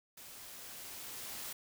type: noise with level ramp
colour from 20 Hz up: white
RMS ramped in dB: -52 to -43 dBFS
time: 0.17-1.53 s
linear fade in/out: 5 ms
effects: none